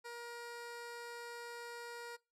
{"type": "tone", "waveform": "15% pulse", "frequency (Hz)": 473.8, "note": "A#4", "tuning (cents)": 28, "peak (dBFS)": -39, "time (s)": [0.04, 2.17], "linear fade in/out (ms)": 20, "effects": ["noise-tail reverb RT60 0.3 s tail -24 dB re dry", "low-pass 12000 Hz 12 dB/octave"]}